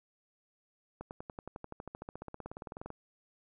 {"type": "accelerating click train", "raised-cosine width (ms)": 1, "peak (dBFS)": -28, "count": 29, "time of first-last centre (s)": [1.01, 2.904], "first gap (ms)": 99, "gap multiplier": 0.97, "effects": []}